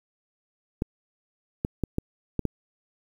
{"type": "clicks", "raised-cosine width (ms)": 3, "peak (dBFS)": -12, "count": 6, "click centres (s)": [0.821, 1.649, 1.837, 1.984, 2.393, 2.453], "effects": ["8-bit"]}